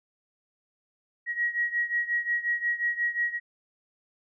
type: beating tone pair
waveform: sine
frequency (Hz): 1900 / 1905.6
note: A#6 / A#6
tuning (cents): +33 / +38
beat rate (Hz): 5.6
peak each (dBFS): -27 / -30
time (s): 1.26-3.4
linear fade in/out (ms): 50
effects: none